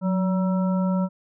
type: harmonic tone with a mistuned harmonic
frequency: 190 Hz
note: F#3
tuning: 46 cents sharp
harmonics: 1 / 3 / 5 / 7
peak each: -20 / -30 / -34 / -37 dBFS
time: 0.01-1.09 s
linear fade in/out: 50 ms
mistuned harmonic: 1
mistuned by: -58 cents
effects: none